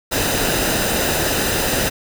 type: noise with comb filter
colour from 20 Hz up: pink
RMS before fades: -19 dBFS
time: 0.11-1.9 s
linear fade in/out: 20 ms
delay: 0.9 ms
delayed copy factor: -0.5
effects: none